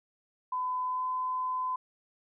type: tone with pitch glide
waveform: sine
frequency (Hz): 1009 to 1017.2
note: B5 to C6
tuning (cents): +37 to -49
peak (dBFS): -29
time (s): 0.52-1.76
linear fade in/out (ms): 5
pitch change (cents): +14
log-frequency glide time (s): 0.84-1.05
effects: none